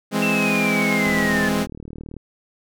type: chord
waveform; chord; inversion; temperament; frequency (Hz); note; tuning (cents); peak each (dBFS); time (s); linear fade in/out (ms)
sawtooth; E augmented; none; equal; 164.81 / 207.7 / 261.6; E3 / G#3 / B#3; 0 / 0 / 0; -23 / -17 / -20; 0.11-1.67; 50
type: linear sweep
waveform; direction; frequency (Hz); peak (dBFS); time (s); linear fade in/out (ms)
sine; down; 2704 to 1722; -21; 0.22-1.49; 5
type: click train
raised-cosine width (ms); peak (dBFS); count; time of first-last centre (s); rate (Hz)
3; -22; 43; 1.07-2.167; 38.3
effects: none